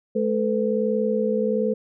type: tone cluster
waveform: sine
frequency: 213.5 / 441.8 / 503 Hz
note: G#3 / A4 / B4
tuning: +48 / +7 / +32 cents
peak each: -24 dBFS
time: 0.15-1.74 s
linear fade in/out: 10 ms
effects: none